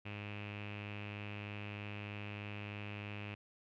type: tone with low-pass filter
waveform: sawtooth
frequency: 103.2 Hz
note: G#2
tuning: 10 cents flat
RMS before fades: -45 dBFS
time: 0.05-3.35 s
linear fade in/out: 10 ms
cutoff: 2600 Hz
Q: 7.4
effects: none